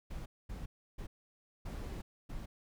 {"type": "noise bursts at uneven times", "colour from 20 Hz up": "brown", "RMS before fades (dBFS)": -42, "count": 5, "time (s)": [[0.1, 0.26], [0.49, 0.66], [0.98, 1.07], [1.65, 2.02], [2.29, 2.46]], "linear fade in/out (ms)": 10, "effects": []}